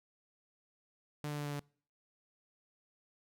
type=tone with pitch steps; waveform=sawtooth; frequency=148.4 / 147.37 / 146.36 / 145.35 / 144.34 Hz; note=D3 / D3 / D3 / D3 / D3; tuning=+18 / +6 / -6 / -18 / -30 cents; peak=-33 dBFS; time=1.24-1.595 s; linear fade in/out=0 ms; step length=71 ms; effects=noise-tail reverb RT60 0.5 s tail -26 dB re dry